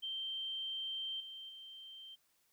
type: tone with level steps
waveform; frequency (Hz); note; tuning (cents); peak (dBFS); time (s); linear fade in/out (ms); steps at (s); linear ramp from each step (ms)
sine; 3136; G7; 0; -38 / -46 / -49; 0.02-2.16; 20; 1.2 / 1.49; 5
effects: white hiss -75 dBFS RMS until 2.52 s